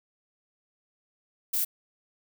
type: noise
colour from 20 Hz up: violet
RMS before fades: -27 dBFS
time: 1.53-1.65 s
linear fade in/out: 10 ms
effects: none